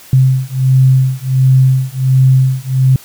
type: beating tone pair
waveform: sine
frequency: 130.4 / 131.8 Hz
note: C3 / C3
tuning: -5 / +13 cents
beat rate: 1.4 Hz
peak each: -10 dBFS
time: 0.13-2.96 s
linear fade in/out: 2 ms
effects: white hiss -38 dBFS RMS until 3.04 s